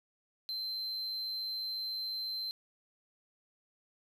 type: tone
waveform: triangle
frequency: 4103 Hz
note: C8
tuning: 35 cents flat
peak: -34 dBFS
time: 0.49-2.51 s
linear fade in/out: 0 ms
effects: none